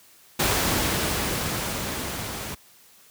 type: noise with level ramp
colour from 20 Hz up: pink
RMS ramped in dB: -21 to -33 dBFS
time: 0.39-2.55 s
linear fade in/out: 10 ms
effects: white hiss -54 dBFS RMS until 3.1 s + high-pass 60 Hz 12 dB/octave

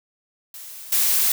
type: noise with level steps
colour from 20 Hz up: blue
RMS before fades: -38 / -19 dBFS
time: 0.54-1.32 s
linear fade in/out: 2 ms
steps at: 0.92 s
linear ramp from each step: 5 ms
effects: none

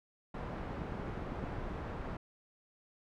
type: low-pass noise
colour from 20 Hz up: pink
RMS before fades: -41 dBFS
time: 0.34-2.17 s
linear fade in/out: 5 ms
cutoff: 1300 Hz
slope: 12 dB/octave
type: clicks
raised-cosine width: 3 ms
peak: -29 dBFS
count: 11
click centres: 0.676 / 0.784 / 0.818 / 0.922 / 0.999 / 1.083 / 1.177 / 1.223 / 1.321 / 1.439 / 1.586 s
effects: none

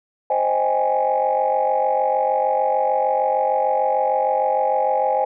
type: chord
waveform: sine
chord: Ab major seventh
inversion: first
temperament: equal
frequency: 523.3 / 622.3 / 784 / 830.6 Hz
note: C5 / Eb5 / G5 / Ab5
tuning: 0 / 0 / 0 / 0 cents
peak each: -21 / -23 / -24 / -19 dBFS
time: 0.3-5.25 s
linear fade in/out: 5 ms
effects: tanh soft clip ceiling -9 dBFS

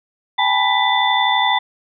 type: tone cluster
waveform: sine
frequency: 794 / 866 / 984 / 1988 / 3533 Hz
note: G5 / A5 / B5 / B6 / A7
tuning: +22 / -28 / -7 / +11 / +6 cents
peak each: -20 dBFS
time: 0.38-1.59 s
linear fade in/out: 10 ms
effects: none

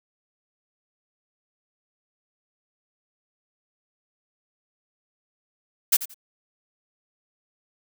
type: noise with echo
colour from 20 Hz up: blue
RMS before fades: -17 dBFS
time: 5.92-5.97 s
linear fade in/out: 10 ms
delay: 87 ms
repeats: 2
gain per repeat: -14 dB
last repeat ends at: 6.144 s
effects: none

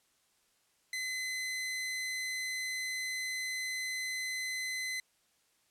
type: tone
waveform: sawtooth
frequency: 2035 Hz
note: C7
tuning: 49 cents flat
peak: -31 dBFS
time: 0.93-5 s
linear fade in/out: 2 ms
effects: white hiss -72 dBFS RMS until 5.7 s + low-pass 11000 Hz 12 dB/octave

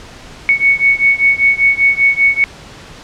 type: beating tone pair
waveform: sine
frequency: 2217 / 2222.1 Hz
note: C#7 / C#7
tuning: 0 / +4 cents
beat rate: 5.1 Hz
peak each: -11 / -12 dBFS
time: 0.49-2.44 s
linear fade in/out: 0 ms
effects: pink hiss -35 dBFS RMS until 3.03 s + low-pass 6000 Hz 12 dB/octave

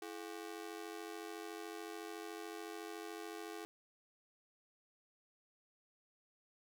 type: ring-modulated tone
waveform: sawtooth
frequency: 380 Hz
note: F#4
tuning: 46 cents sharp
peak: -38 dBFS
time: 0.02-3.65 s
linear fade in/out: 0 ms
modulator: 46.9 Hz
effects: none

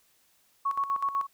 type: tone with tremolo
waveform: sine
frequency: 1108.7 Hz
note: C#6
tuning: in tune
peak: -24 dBFS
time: 0.65-1.27 s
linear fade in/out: 10 ms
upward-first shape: square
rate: 8 Hz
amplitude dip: 70%
effects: white hiss -66 dBFS RMS until 1.33 s

